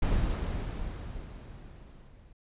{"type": "noise with level ramp", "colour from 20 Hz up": "brown", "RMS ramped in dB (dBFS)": [-26, -55], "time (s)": [0.02, 2.33], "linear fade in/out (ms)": 5, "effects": ["resampled to 8000 Hz"]}